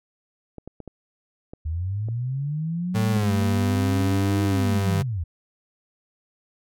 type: clicks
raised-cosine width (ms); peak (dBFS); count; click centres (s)
2; -24; 11; 0.583 / 0.676 / 0.803 / 0.877 / 1.535 / 2.086 / 3.166 / 3.232 / 3.421 / 3.757 / 4.008
type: linear two-way sweep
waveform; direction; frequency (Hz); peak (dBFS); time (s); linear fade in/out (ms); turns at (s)
sine; up then down; 75 to 311.1 to 75; -24; 1.65-5.24; 10; 4.44
type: tone with pitch glide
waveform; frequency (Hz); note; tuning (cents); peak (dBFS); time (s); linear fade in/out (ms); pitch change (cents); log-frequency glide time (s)
35% pulse; 111.1 to 98.41; A2 to G2; +17 to +7; -19; 2.94-5.03; 20; -210; 3.12-3.32
effects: none